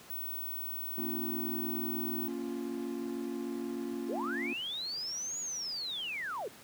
sine tone, 15780 Hz, B9, 3 cents flat, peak -36 dBFS, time 0.1-2.28 s, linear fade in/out 5 ms
triangle chord, Bb minor, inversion none, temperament just, 233.1 / 279.7 / 349.6 Hz, Bb3 / Db4 / F4, 0 / +16 / +2 cents, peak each -37 dBFS, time 0.98-4.53 s, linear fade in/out 0 ms
sine linear two-way sweep, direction up then down, 360 to 6880 to 360 Hz, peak -35 dBFS, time 4.09-6.48 s, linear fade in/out 2 ms, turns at 5.39 s
effects pink hiss -53 dBFS RMS until 6.63 s + high-pass 150 Hz 12 dB/octave

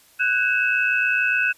sine tone cluster, 1492 / 1622 / 2575 / 2682 Hz, F#6 / G#6 / E7 / E7, +14 / -41 / -41 / +29 cents, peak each -20 / -29 / -22 / -29 dBFS, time 0.19-1.53 s, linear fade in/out 20 ms, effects white hiss -54 dBFS RMS until 1.57 s + resampled to 32000 Hz

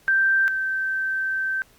sine tone pair in turn, 1568 / 1552.7 Hz, G6 / G6, 0 / -17 cents, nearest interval unison, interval 17 cents, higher first, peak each -16 / -22 dBFS, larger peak first, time 0.08-0.48 / 0.48-1.62 s, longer second, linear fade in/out 0 ms, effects pink hiss -56 dBFS RMS until 1.78 s + Opus 48 kbps

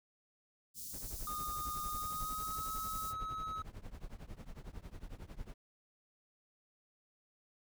white band-stop noise, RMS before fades -46 dBFS, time 0.74-3.14 s, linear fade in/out 50 ms, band 230 to 4900 Hz, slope 24 dB/octave
brown noise with tremolo, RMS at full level -44 dBFS, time 0.93-5.54 s, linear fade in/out 2 ms, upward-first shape triangle, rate 11 Hz, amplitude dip 95%
triangle tone with pitch glide, 1225 to 1284.4 Hz, D#6 to E6, -27 to -45 cents, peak -37 dBFS, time 1.27-3.62 s, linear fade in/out 2 ms, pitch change +82 cents, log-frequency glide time 1.93-2.62 s
effects none

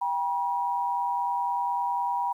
sine tone pair together, 793.2 / 963 Hz, G5 / B5, +20 / -44 cents, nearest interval minor third, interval 336 cents, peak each -30 / -26 dBFS, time 0.01-2.33 s, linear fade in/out 10 ms, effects 10-bit

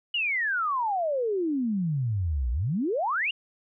sine exponential two-way sweep, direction down then up, 2958 to 56.8 to 2958 Hz, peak -24 dBFS, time 0.14-3.31 s, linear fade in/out 5 ms, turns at 2.51 s, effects none

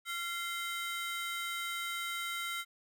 30% pulse ring-modulated tone, 1730 Hz, A6, 30 cents flat, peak -30 dBFS, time 0.05-2.65 s, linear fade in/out 50 ms, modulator 358 Hz, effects none

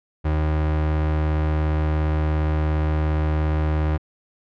35% pulse tone, 77.2 Hz, D#2, 13 cents flat, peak -17 dBFS, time 0.24-3.98 s, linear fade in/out 20 ms, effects low-pass 2000 Hz 12 dB/octave

